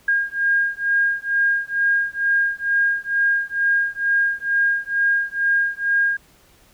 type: beating tone pair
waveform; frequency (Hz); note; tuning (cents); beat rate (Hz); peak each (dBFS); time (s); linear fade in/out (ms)
sine; 1619 / 1621.2; G#6 / G#6; -45 / -42; 2.2; -20 / -20; 0.08-6.17; 5
effects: pink hiss -54 dBFS RMS until 6.73 s